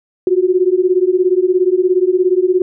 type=beating tone pair; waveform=sine; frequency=358.1 / 375.1 Hz; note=F4 / F#4; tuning=+43 / +24 cents; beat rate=17 Hz; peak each=-13 dBFS; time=0.27-2.62 s; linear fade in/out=2 ms; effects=none